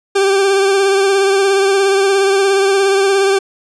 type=tone with vibrato; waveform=40% pulse; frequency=392 Hz; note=G4; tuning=in tune; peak=-9 dBFS; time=0.15-3.39 s; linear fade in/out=10 ms; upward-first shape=triangle; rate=17 Hz; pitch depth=39 cents each way; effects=resampled to 22050 Hz + 8-bit